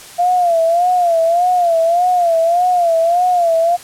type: tone with vibrato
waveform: sine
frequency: 691 Hz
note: F5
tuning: 19 cents flat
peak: -10 dBFS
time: 0.18-3.77 s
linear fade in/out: 20 ms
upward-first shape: sine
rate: 1.7 Hz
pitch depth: 93 cents each way
effects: white hiss -36 dBFS RMS until 3.83 s + low-pass 11000 Hz 12 dB/octave